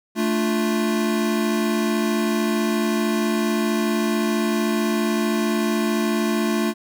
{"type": "chord", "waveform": "square", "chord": "D minor", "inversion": "second", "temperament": "equal", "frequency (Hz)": [220, 293.7, 349.2], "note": ["A3", "D4", "F4"], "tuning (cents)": [0, 0, 0], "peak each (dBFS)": [-22, -28, -25], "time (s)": [0.15, 6.74], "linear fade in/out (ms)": 50, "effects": []}